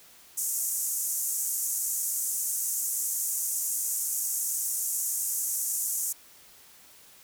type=band-pass noise; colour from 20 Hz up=pink; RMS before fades=-30 dBFS; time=0.37-6.13 s; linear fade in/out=10 ms; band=6400 to 15000 Hz; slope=48 dB/octave; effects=white hiss -54 dBFS RMS until 7.23 s